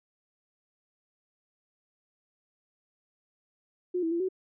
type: tone with pitch steps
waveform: sine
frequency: 359.7 / 327.2 / 339.9 / 374.5 Hz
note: F#4 / E4 / F4 / F#4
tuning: -49 / -13 / -47 / +21 cents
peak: -26 dBFS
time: 3.94-4.288 s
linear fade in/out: 10 ms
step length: 87 ms
effects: none